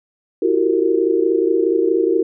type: tone cluster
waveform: sine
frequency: 330.6 / 362.7 / 387.4 / 459.6 Hz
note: E4 / F#4 / G4 / A#4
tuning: +5 / -34 / -20 / -25 cents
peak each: -19 dBFS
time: 0.42-2.23 s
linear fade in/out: 5 ms
effects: none